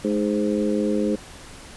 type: harmonic tone with a mistuned harmonic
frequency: 103.83 Hz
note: G#2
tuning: in tune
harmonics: 2 / 3 / 4 / 5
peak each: -23 / -25 / -26 / -27 dBFS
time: 0.04-1.16 s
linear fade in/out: 10 ms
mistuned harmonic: 2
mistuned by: +35 cents
effects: pink hiss -42 dBFS RMS until 1.76 s + resampled to 24000 Hz